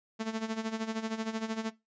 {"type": "tone with tremolo", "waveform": "sawtooth", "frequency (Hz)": 222, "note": "A3", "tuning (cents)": 16, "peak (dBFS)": -26, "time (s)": [0.19, 1.71], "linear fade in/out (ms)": 20, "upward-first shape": "sine", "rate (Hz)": 13, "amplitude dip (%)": 75, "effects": ["noise-tail reverb RT60 0.2 s tail -18 dB re dry", "resampled to 16000 Hz"]}